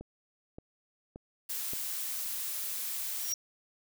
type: click train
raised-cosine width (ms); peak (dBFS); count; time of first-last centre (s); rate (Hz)
2; -30; 4; 0.01-1.734; 1.74
type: noise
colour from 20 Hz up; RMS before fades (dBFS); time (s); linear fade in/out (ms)
blue; -36; 1.49-3.33; 10
type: tone with exponential growth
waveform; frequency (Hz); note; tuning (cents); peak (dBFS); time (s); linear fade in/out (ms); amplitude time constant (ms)
triangle; 5670; F8; +25; -27; 3.12-3.34; 1; 47
effects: none